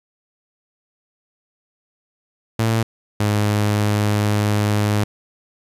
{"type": "tone pair in turn", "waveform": "sawtooth", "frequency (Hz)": [112.3, 104.45], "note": ["A2", "G#2"], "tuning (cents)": [36, 10], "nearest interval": "minor second", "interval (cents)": 126, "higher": "first", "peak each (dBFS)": -12, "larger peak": "neither", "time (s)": [[2.59, 2.83], [3.2, 5.04]], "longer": "second", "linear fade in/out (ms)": 5, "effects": ["resampled to 32000 Hz", "9-bit"]}